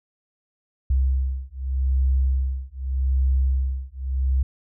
sine beating tone pair, 65.41 / 66.24 Hz, C2 / C2, 0 / +22 cents, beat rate 0.83 Hz, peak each -22 / -22 dBFS, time 0.9-4.43 s, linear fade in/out 5 ms, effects none

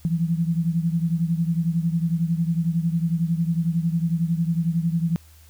sine beating tone pair, 164.4 / 175.4 Hz, E3 / F3, -4 / +8 cents, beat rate 11 Hz, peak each -21 / -25 dBFS, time 0.05-5.16 s, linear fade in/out 0 ms, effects added 78 Hz sine -48 dBFS peak until 5.49 s + white hiss -55 dBFS RMS until 5.49 s

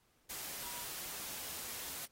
sine tone in noise, 965 Hz, B5, 40 cents flat, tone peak -53 dBFS, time 0.63-0.85 s, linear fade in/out 10 ms, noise white, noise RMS -44 dBFS, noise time 0.29-2.06 s, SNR -12 dB, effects pink hiss -73 dBFS RMS until 2.11 s + AAC 48 kbps

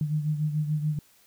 sine beating tone pair, 150.8 / 157.7 Hz, D3 / D#3, +46 / +24 cents, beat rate 6.9 Hz, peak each -25 / -32 dBFS, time 0.01-0.99 s, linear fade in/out 2 ms, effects white hiss -60 dBFS RMS until 1.26 s

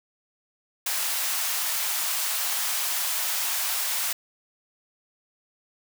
white high-pass noise, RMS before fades -27 dBFS, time 0.86-4.13 s, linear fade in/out 5 ms, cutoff 680 Hz, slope 24 dB/octave, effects none

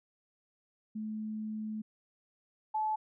sine tone pair in turn, 216 / 864 Hz, A3 / A5, -32 / -32 cents, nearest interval 2 octaves, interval 2400 cents, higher second, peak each -35 / -29 dBFS, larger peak second, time 0.95-1.82 / 2.74-2.96 s, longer first, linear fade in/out 10 ms, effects none

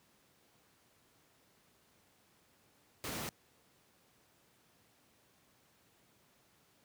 pink noise, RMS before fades -40 dBFS, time 3.04-3.29 s, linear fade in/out 0 ms, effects pink hiss -69 dBFS RMS until 6.84 s + high-pass 100 Hz 12 dB/octave

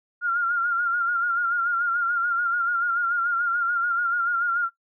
sine tone with vibrato, 1400 Hz, F6, 4 cents sharp, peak -20 dBFS, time 0.21-4.7 s, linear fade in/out 50 ms, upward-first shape sine, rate 6.9 Hz, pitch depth 53 cents each way, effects noise-tail reverb RT60 0.1 s tail -17 dB re dry

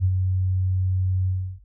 sine tone with ADSR envelope, 93.1 Hz, F#2, 11 cents sharp, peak -15 dBFS, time 0-1.6 s, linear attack 43 ms, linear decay 60 ms, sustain -4 dB, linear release 330 ms, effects added 50 Hz sine -48 dBFS peak until 1.64 s

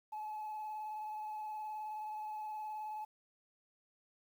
sine tone with vibrato, 856 Hz, A5, 48 cents flat, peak -38 dBFS, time 0.12-3.05 s, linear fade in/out 10 ms, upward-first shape sine, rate 19 Hz, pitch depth 19 cents each way, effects tanh soft clip ceiling -38 dBFS + 11-bit

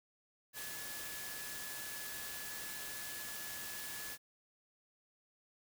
sine tone in noise, 1708 Hz, G#6, 48 cents sharp, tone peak -50 dBFS, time 0.53-4.18 s, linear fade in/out 50 ms, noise white, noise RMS -45 dBFS, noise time 0.53-4.18 s, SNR -8 dB, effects none

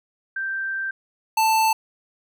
sine / square tone pair in turn, 1568 / 883.8 Hz, G6 / A5, 0 / +7 cents, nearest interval minor seventh, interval 993 cents, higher first, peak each -24 / -17 dBFS, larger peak second, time 0.36-0.91 / 1.37-1.73 s, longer first, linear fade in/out 5 ms, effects none

